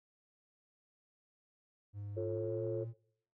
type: tone with pitch glide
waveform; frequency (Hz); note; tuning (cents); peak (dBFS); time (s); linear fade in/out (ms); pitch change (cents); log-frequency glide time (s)
triangle; 102.1 to 115.27; G#2 to A#2; -29 to -19; -39; 1.93-2.94; 50; +210; 2.22-2.65
type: chord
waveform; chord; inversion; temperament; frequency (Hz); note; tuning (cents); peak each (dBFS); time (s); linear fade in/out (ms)
sine; F augmented; none; equal with one note detuned; 349.2 / 440 / 544.5; F4 / A4 / C#5; 0 / 0 / -31; -39; 2.16-2.85; 20
effects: noise-tail reverb RT60 0.6 s tail -21 dB re dry + tanh soft clip ceiling -25 dBFS